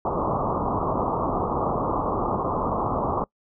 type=low-pass noise; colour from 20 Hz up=white; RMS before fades=-25 dBFS; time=0.05-3.24 s; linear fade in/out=2 ms; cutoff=1200 Hz; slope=96 dB/octave; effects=noise-tail reverb RT60 0.1 s tail -24 dB re dry